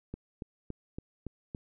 click train, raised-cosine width 3 ms, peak -25 dBFS, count 6, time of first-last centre 0.14-1.548 s, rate 3.55 Hz, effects none

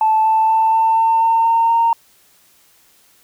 sine tone with pitch steps, 875 / 881.6 / 888.2 / 894.9 / 901.7 / 908.5 / 915.3 / 922.2 Hz, A5 / A5 / A5 / A5 / A5 / A#5 / A#5 / A#5, -10 / +3 / +16 / +29 / +42 / -45 / -32 / -19 cents, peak -10 dBFS, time 0.01-1.93 s, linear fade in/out 2 ms, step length 240 ms, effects tanh soft clip ceiling -6 dBFS + white hiss -53 dBFS RMS until 3.23 s

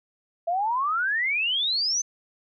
sine exponential sweep, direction up, 659.3 to 6272 Hz, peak -22 dBFS, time 0.47-2.02 s, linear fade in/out 10 ms, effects none

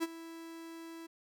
45% pulse tone with ADSR envelope, 329.6 Hz, E4, in tune, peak -29 dBFS, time 0-1.07 s, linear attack 31 ms, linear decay 32 ms, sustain -16 dB, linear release 12 ms, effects none

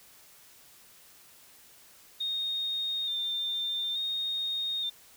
sine tone with vibrato, 3651 Hz, A#7, 37 cents flat, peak -29 dBFS, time 2.2-4.9 s, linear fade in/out 10 ms, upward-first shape square, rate 0.57 Hz, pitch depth 26 cents each way, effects white hiss -56 dBFS RMS until 5.16 s

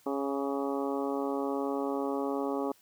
harmonic tone with a mistuned harmonic, 138.59 Hz, C#3, in tune, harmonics 2 / 3 / 4 / 5 / 6 / 7 / 8 / 9, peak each -33 / -34 / -37 / -42 / -39 / -46 / -41 / -48 dBFS, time 0.06-2.72 s, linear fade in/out 5 ms, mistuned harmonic 8, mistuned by +27 cents, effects white hiss -63 dBFS RMS until 2.81 s

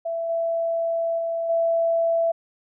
sine tone with level steps, 666 Hz, E5, 18 cents sharp, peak -24 / -21 / -23 / -18 dBFS, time 0.05-2.32 s, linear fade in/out 10 ms, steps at 0.29 / 1.18 / 1.49 s, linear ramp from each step 10 ms, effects none

